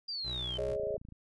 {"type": "exponential sweep", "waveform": "sine", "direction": "down", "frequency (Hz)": [4834, 3028], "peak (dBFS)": -35, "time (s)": [0.08, 0.58], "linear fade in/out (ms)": 10}
{"type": "tone", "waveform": "25% pulse", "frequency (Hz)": 61.74, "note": "B1", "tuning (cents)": 0, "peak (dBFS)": -36, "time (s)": [0.23, 0.77], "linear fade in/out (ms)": 50}
{"type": "chord", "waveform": "sine", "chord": "Ab suspended fourth", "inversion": "none", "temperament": "just", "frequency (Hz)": [415.3, 553.7, 623], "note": ["Ab4", "Db5", "Eb5"], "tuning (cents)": [0, -2, 2], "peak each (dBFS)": -36, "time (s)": [0.58, 0.97], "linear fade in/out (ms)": 5}
{"type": "click train", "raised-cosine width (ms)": 5, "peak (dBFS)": -37, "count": 13, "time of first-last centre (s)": [0.69, 1.123], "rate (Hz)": 27.7}
{"effects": ["resampled to 24000 Hz"]}